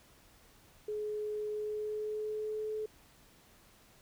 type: tone with pitch glide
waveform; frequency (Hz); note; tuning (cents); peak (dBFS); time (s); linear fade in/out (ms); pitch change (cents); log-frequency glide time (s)
sine; 423 to 430.9; G#4 to A4; +32 to -36; -34; 0.88-2.86; 5; +32; 1.51-2.7
effects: pink hiss -62 dBFS RMS until 4.01 s